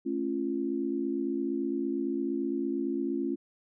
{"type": "chord", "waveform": "sine", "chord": "A augmented", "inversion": "none", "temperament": "just", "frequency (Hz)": [220, 275, 343.8], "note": ["A3", "C#4", "E#4"], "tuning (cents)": [0, -14, -27], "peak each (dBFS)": [-36, -31, -32], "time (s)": [0.05, 3.36], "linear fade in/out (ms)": 20, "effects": []}